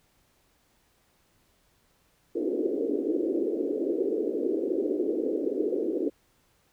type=band-pass noise; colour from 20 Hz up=pink; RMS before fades=-28 dBFS; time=2.35-6.1 s; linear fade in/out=10 ms; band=290 to 470 Hz; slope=48 dB/octave; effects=pink hiss -67 dBFS RMS until 6.72 s